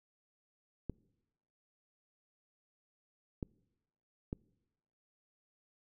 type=clicks; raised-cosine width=3 ms; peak=-24 dBFS; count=3; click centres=0.897 / 3.428 / 4.329 s; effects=noise-tail reverb RT60 1.0 s tail -25 dB re dry